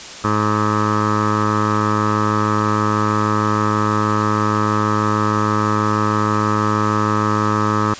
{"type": "tone with low-pass filter", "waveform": "15% pulse", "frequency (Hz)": 106.3, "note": "G#2", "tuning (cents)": 41, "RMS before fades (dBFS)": -17, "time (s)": [0.24, 7.94], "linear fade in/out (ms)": 5, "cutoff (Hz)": 1300, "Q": 9, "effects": ["white hiss -33 dBFS RMS until 7.99 s", "resampled to 16000 Hz"]}